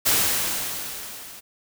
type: noise with level ramp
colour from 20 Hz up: white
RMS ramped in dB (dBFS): -18 to -42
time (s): 0.05-1.41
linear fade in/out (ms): 20
effects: none